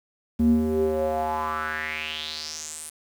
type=tone with band-pass filter sweep; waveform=square; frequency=77.78 Hz; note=D#2; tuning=in tune; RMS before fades=-26 dBFS; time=0.39-2.9 s; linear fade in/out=10 ms; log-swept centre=200 to 10000 Hz; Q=5; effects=8-bit